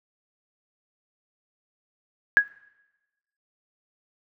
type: tone with exponential decay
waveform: sine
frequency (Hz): 1661.2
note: G#6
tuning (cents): 0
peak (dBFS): -8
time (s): 2.37-2.48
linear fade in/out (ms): 0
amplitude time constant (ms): 23
effects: noise-tail reverb RT60 1.0 s tail -22 dB re dry